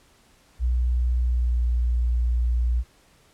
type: tone with pitch glide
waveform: sine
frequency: 61 to 59.78 Hz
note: B1 to A#1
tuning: -21 to +44 cents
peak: -19 dBFS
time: 0.59-2.84 s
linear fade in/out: 50 ms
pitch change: -35 cents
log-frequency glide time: 1.24-1.6 s
effects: pink hiss -58 dBFS RMS until 3.33 s + low-pass 11000 Hz 12 dB/octave